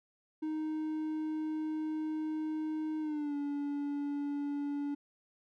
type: tone with pitch glide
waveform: triangle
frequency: 311.1 to 286.9 Hz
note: D#4 to D4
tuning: 0 to -40 cents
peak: -31 dBFS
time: 0.42-4.95 s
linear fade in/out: 10 ms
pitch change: -140 cents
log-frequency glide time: 3-3.35 s
effects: none